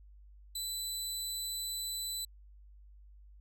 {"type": "tone", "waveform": "20% pulse", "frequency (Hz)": 3993, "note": "B7", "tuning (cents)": 18, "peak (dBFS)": -30, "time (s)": [0.55, 2.25], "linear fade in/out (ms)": 5, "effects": ["added 50 Hz sine -53 dBFS peak until 3.4 s"]}